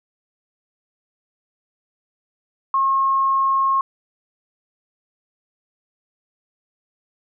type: tone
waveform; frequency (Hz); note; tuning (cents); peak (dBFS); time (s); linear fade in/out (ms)
sine; 1080; C#6; -45; -15; 2.74-3.81; 2
effects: none